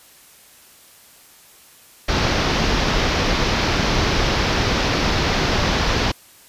pink low-pass noise, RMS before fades -19 dBFS, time 2.08-6.12 s, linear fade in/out 10 ms, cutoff 5800 Hz, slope 48 dB/octave, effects white hiss -48 dBFS RMS until 6.48 s + resampled to 32000 Hz

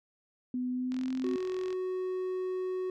sine tone with pitch glide, 250.6 to 258.8 Hz, B3 to C4, +25 to -19 cents, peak -30 dBFS, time 0.54-1.36 s, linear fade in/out 2 ms, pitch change +56 cents, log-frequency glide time 0.71-1.12 s
click train, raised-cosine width 0.2 ms, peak -29 dBFS, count 36, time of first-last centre 0.92-1.728 s, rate 43.3 Hz
triangle tone, 370.2 Hz, F#4, 1 cent sharp, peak -29 dBFS, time 1.24-2.9 s, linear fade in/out 2 ms
effects none

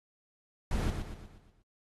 brown noise with echo, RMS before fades -30 dBFS, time 0.71-0.9 s, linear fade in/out 2 ms, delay 120 ms, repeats 6, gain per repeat -6 dB, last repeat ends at 1.62 s, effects AAC 32 kbps

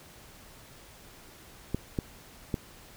clicks, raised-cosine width 3 ms, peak -15 dBFS, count 3, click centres 1.746 / 1.988 / 2.542 s, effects pink hiss -52 dBFS RMS until 2.96 s

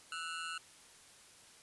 25% pulse ring-modulated tone, 1396.9 Hz, F6, in tune, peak -33 dBFS, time 0.12-0.58 s, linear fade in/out 2 ms, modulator 82.9 Hz, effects white hiss -59 dBFS RMS until 1.62 s + resampled to 24000 Hz

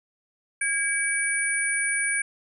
sine tone cluster, 1634 / 2284 / 9390 Hz, G#6 / D7 / D9, -29 / -49 / -1 cents, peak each -27 dBFS, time 0.61-2.22 s, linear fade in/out 5 ms, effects none

